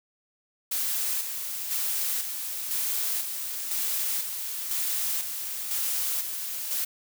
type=noise with tremolo; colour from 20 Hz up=blue; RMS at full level=-28 dBFS; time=0.71-6.85 s; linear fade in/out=10 ms; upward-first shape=square; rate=1 Hz; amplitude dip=45%; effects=none